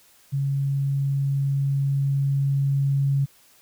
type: tone with level ramp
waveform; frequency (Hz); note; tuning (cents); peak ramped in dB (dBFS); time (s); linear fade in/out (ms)
sine; 138.59; C#3; 0; -21 to -18; 0.32-3.26; 20
effects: white hiss -56 dBFS RMS until 3.61 s